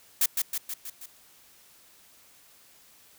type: noise with echo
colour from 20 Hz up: blue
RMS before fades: -22 dBFS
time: 0.21-0.26 s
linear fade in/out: 5 ms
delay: 160 ms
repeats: 5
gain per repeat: -4 dB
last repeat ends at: 1.06 s
effects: white hiss -57 dBFS RMS until 3.18 s